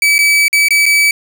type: tone with dropouts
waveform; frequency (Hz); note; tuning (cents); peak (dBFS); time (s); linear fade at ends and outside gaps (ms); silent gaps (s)
40% pulse; 2294; D7; -41; -7; 0.02-1.11; 2; 0.182-0.189 / 0.482-0.529 / 0.685-0.706 / 0.857-0.862
effects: none